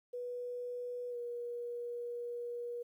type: tone with pitch glide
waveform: sine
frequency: 490 to 479.1 Hz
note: B4 to A#4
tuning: -14 to +47 cents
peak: -38 dBFS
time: 0.13-2.83 s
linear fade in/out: 10 ms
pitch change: -39 cents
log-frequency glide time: 1.1-1.17 s
effects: 12-bit